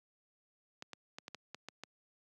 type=clicks; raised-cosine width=0.2 ms; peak=-27 dBFS; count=8; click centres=0.824 / 0.933 / 1.185 / 1.281 / 1.347 / 1.546 / 1.686 / 1.836 s; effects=high-pass 150 Hz 12 dB/octave